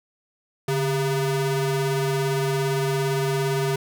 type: ring-modulated tone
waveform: 45% pulse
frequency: 271.5 Hz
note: C#4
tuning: 36 cents flat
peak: -18 dBFS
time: 0.68-3.76 s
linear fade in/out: 5 ms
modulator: 127 Hz
effects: none